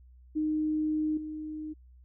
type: tone with level steps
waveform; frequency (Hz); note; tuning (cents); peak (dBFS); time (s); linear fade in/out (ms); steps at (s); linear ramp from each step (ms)
sine; 308.2; D#4; -16; -26 / -35; 0.35-1.74; 20; 1.17; 5
effects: added 62 Hz sine -52 dBFS peak until 2.04 s